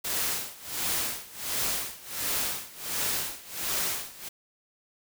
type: noise with tremolo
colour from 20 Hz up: white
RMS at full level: -28 dBFS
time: 0.04-4.29 s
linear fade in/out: 10 ms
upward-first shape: sine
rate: 1.4 Hz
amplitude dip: 90%
effects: none